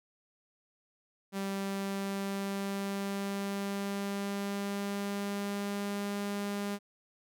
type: tone with pitch glide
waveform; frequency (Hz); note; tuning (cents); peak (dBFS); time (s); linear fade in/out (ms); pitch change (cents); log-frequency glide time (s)
sawtooth; 196 to 202.4; G3 to G#3; 0 to -44; -29; 1.32-6.79; 50; +56; 1.45-6.18
effects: none